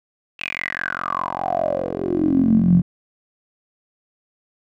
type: tone with band-pass filter sweep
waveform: 10% pulse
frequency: 44.94 Hz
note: F#1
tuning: 50 cents flat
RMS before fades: -20 dBFS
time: 0.39-2.82 s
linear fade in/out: 10 ms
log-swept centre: 2700 to 160 Hz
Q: 9.8
effects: none